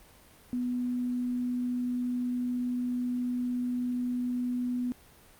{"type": "tone", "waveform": "sine", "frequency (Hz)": 246.9, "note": "B3", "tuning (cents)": 0, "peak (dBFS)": -28, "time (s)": [0.53, 4.92], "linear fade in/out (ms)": 0, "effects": ["pink hiss -56 dBFS RMS until 5.39 s", "Opus 32 kbps"]}